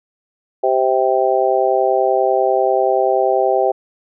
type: harmonic tone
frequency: 130.3 Hz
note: C3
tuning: 7 cents flat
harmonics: 3 / 4 / 5 / 6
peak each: -18 / -18 / -18 / -18 dBFS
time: 0.63-3.72 s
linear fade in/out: 10 ms
effects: none